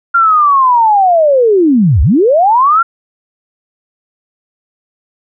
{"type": "linear two-way sweep", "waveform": "sine", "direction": "down then up", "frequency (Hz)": [1396.9, 59.7, 1396.9], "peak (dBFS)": -5, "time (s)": [0.14, 2.83], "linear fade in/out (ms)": 10, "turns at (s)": 2.02, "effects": []}